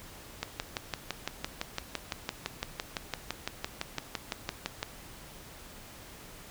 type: click train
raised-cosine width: 0.2 ms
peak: -14 dBFS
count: 27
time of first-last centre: 0.43-4.829 s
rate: 5.91 Hz
effects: pink hiss -49 dBFS RMS until 6.5 s